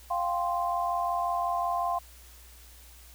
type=chord; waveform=sine; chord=F suspended second; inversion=none; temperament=equal; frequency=698.5 / 784 / 1046.5 Hz; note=F5 / G5 / C6; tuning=0 / 0 / 0 cents; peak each=-29 / -34 / -30 dBFS; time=0.1-1.99 s; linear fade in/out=10 ms; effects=added 60 Hz sine -51 dBFS peak until 3.14 s + white hiss -54 dBFS RMS until 3.14 s